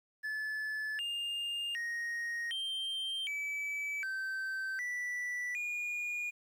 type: tone with pitch steps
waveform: triangle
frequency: 1730 / 2813 / 1871 / 3152 / 2299 / 1549 / 1966 / 2437 Hz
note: A6 / F7 / A#6 / G7 / D7 / G6 / B6 / D#7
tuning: -30 / +12 / +6 / +9 / -37 / -21 / -8 / -37 cents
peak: -33 dBFS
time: 0.23-6.31 s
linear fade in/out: 20 ms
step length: 760 ms
effects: 11-bit